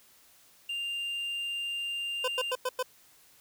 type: tone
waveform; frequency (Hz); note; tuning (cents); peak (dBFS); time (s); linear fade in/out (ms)
triangle; 2794; F7; 0; -30; 0.69-2.52; 5
type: tone bursts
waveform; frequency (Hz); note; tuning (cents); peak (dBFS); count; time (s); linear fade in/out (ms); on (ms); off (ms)
25% pulse; 508; B4; +49; -24; 5; 2.24-2.828; 5; 40; 97
effects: white hiss -60 dBFS RMS until 3.4 s